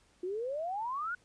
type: exponential sweep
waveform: sine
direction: up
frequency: 349.2 to 1495 Hz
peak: -33 dBFS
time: 0.23-1.15 s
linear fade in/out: 5 ms
effects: pink hiss -67 dBFS RMS until 1.24 s + resampled to 22050 Hz